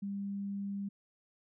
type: tone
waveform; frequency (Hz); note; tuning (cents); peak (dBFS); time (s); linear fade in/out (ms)
sine; 199.4; G3; +30; -35; 0.02-0.89; 10
effects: none